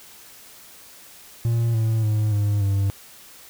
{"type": "tone with pitch steps", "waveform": "triangle", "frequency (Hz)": [116.3, 111.69, 107.27, 103.01, 98.93], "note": ["A#2", "A2", "A2", "G#2", "G2"], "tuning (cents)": [-4, 26, -44, -14, 16], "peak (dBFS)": -16, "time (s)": [1.45, 2.9], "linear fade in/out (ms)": 0, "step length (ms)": 290, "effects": ["white hiss -46 dBFS RMS until 3.49 s"]}